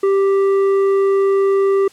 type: tone with tanh clipping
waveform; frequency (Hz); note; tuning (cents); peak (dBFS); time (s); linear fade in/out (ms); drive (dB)
sine; 392; G4; 0; -13; 0.03-1.88; 5; 8
effects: white hiss -48 dBFS RMS until 1.92 s + low-pass 9000 Hz 12 dB/octave